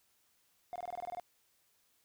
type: tone bursts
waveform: triangle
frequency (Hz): 710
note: F5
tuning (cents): +28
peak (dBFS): -35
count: 10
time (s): 0.73-1.198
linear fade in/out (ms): 0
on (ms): 27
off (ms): 22
effects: tanh soft clip ceiling -32 dBFS + white hiss -73 dBFS RMS until 2.04 s